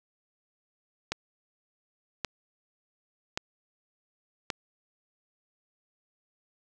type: click train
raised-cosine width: 0.2 ms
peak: -12 dBFS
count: 4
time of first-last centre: 1.12-4.502 s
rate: 0.887 Hz
effects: none